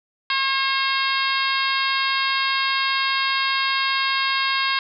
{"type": "harmonic tone", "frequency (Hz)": 539, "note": "C#5", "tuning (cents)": -49, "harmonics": [2, 3, 4, 5, 6, 7, 8, 9], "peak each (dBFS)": [-24, -26, -27, -28, -29, -29, -30, -31], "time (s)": [0.3, 4.79], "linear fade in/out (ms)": 2, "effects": []}